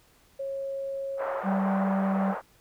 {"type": "tone", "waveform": "sine", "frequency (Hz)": 546, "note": "C#5", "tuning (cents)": -26, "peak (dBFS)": -30, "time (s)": [0.39, 1.41], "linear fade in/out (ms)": 10}
{"type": "band-pass noise", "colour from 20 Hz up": "pink", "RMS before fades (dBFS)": -34, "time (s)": [1.17, 2.42], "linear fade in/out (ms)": 50, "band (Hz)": [540, 1400], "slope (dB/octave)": 24}
{"type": "harmonic tone", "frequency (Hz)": 193.6, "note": "G3", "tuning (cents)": -21, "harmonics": [1, 3, 4], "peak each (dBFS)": [-24, -34, -36], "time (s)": [1.43, 2.35], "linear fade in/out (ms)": 50}
{"effects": ["pink hiss -61 dBFS RMS until 2.6 s"]}